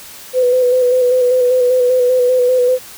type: tone with vibrato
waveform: sine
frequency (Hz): 501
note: B4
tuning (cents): +25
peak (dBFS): -9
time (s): 0.33-2.79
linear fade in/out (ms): 50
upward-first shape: square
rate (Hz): 5.1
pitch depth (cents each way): 27
effects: white hiss -35 dBFS RMS until 2.97 s